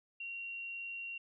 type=tone; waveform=sine; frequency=2751 Hz; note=F7; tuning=27 cents flat; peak=-40 dBFS; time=0.2-1.18 s; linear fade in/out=5 ms; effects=none